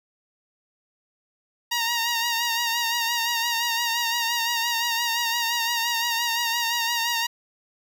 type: tone with vibrato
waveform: 10% pulse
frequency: 935 Hz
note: A#5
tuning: 5 cents sharp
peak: -14 dBFS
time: 1.71-7.27 s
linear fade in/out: 10 ms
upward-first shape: sine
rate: 5.8 Hz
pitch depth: 41 cents each way
effects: none